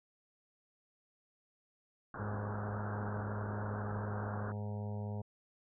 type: low-pass noise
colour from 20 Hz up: white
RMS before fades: -45 dBFS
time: 2.14-4.52 s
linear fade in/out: 2 ms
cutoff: 1600 Hz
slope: 96 dB/octave
type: harmonic tone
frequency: 103.83 Hz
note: G#2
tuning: in tune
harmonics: 1 / 2 / 4 / 5 / 6 / 7 / 8 / 9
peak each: -38 / -44 / -50 / -52 / -54 / -55 / -56 / -57 dBFS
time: 2.19-5.22 s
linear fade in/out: 10 ms
effects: none